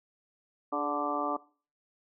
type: harmonic tone with a mistuned harmonic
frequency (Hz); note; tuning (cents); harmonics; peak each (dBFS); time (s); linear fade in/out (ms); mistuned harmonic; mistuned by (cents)
146.3; D3; -6; 2 / 3 / 4 / 5 / 6 / 7 / 8; -35 / -40 / -36 / -36 / -38 / -40 / -33; 0.72-1.37; 10; 3; -56
effects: noise-tail reverb RT60 0.4 s tail -20 dB re dry